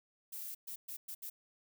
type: noise bursts at uneven times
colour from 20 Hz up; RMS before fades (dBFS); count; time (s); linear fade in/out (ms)
violet; -44; 5; 0.32-0.55 / 0.67-0.76 / 0.88-0.97 / 1.08-1.15 / 1.22-1.3; 10
effects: none